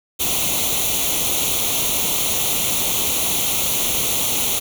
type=noise with comb filter; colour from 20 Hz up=white; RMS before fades=-20 dBFS; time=0.19-4.6 s; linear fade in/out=20 ms; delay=0.3 ms; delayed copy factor=+0.8; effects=none